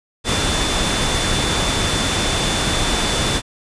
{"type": "tone in noise", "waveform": "sine", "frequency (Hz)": 3520, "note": "A7", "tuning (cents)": 0, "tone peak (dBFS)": -25, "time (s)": [0.24, 3.42], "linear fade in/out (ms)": 50, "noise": "pink", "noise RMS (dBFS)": -19, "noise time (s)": [0.24, 3.42], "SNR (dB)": -9, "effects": ["resampled to 22050 Hz"]}